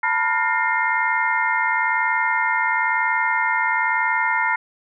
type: tone cluster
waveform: sine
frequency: 895 / 976 / 1412 / 1822 / 2115 Hz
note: A5 / B5 / F6 / A#6 / C7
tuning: +29 / -21 / +19 / -40 / +18 cents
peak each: -24 dBFS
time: 0.03-4.56 s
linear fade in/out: 5 ms
effects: none